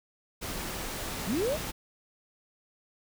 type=noise; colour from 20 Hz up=pink; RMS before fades=-36 dBFS; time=0.41-1.72 s; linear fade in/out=20 ms
type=click; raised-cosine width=2 ms; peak=-29 dBFS; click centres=0.501 s
type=linear sweep; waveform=sine; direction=up; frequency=144.7 to 662 Hz; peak=-26 dBFS; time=1.26-1.58 s; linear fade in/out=50 ms
effects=none